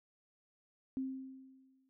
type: tone with exponential decay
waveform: sine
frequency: 263.9 Hz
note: C4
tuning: 15 cents sharp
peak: -33 dBFS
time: 0.97-1.89 s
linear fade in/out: 0 ms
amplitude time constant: 200 ms
effects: none